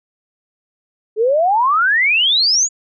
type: exponential sweep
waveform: sine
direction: up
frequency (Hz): 415.3 to 7040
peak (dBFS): -11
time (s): 1.16-2.69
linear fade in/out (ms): 50
effects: none